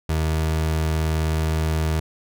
30% pulse tone, 79 Hz, D#2, 27 cents sharp, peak -17 dBFS, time 0.09-2 s, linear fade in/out 5 ms, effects none

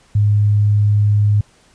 sine tone, 103.83 Hz, G#2, in tune, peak -10 dBFS, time 0.15-1.41 s, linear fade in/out 5 ms, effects pink hiss -52 dBFS RMS until 1.74 s + resampled to 22050 Hz

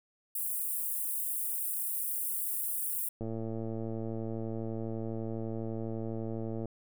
white high-pass noise, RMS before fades -34 dBFS, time 0.35-3.09 s, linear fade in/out 5 ms, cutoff 8900 Hz, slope 48 dB/octave
click train, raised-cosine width 2 ms, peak -25 dBFS, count 387, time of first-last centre 3.21-6.656 s, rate 112 Hz
effects none

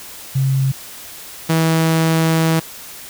sine / sawtooth tone pair in turn, 134.3 / 162.08 Hz, C3 / E3, +46 / -29 cents, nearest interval minor third, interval 325 cents, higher second, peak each -13 / -9 dBFS, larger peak second, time 0.35-0.72 / 1.49-2.6 s, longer second, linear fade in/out 10 ms, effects white hiss -35 dBFS RMS until 3.09 s

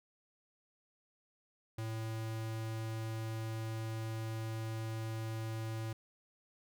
square tone, 111.5 Hz, A2, 23 cents sharp, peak -38 dBFS, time 1.78-5.93 s, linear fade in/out 5 ms, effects none

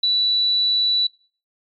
sine tone, 3951 Hz, B7, in tune, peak -15 dBFS, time 0.03-1.07 s, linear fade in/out 5 ms, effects noise-tail reverb RT60 0.4 s tail -22 dB re dry + MP3 48 kbps

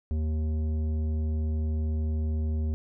triangle tone with tanh clipping, 77.78 Hz, D#2, in tune, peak -27 dBFS, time 0.11-2.74 s, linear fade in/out 0 ms, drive 15 dB, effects none

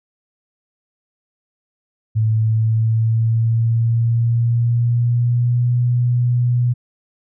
sine tone with pitch glide, 110 to 122.05 Hz, A2 to B2, 0 to -20 cents, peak -13 dBFS, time 2.15-6.74 s, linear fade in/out 20 ms, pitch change +180 cents, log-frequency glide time 2.27-5.72 s, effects none

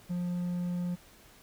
triangle tone, 176.8 Hz, F3, 22 cents sharp, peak -28 dBFS, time 0.09-0.96 s, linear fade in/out 20 ms, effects pink hiss -57 dBFS RMS until 1.42 s

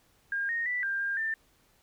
sine tone with pitch steps, 1613 / 1857 / 1973 / 1592 / 1604 / 1786 Hz, G6 / A#6 / B6 / G6 / G6 / A6, +49 / -7 / -2 / +26 / +39 / +25 cents, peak -28 dBFS, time 0.32-1.34 s, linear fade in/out 2 ms, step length 170 ms, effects pink hiss -66 dBFS RMS until 1.82 s

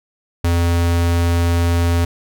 square tone, 85.5 Hz, F2, 36 cents flat, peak -14 dBFS, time 0.44-2.05 s, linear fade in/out 5 ms, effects none

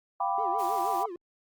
sine chord, G dominant seventh, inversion third, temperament equal, 698.5 / 784 / 987.8 / 1174.7 Hz, F5 / G5 / B5 / D6, 0 / 0 / 0 / 0 cents, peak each -33 / -29 / -31 / -34 dBFS, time 0.2-1.06 s, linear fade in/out 5 ms
triangle tone with vibrato, 392 Hz, G4, in tune, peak -34 dBFS, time 0.38-1.16 s, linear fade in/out 2 ms, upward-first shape sine, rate 6.3 Hz, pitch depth 230 cents each way
white noise, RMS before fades -46 dBFS, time 0.58-1.04 s, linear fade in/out 20 ms
effects Opus 48 kbps

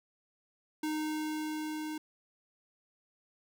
square tone with level ramp, 308.3 Hz, D#4, 16 cents flat, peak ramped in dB -32 to -37 dBFS, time 0.83-1.98 s, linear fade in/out 5 ms, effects none

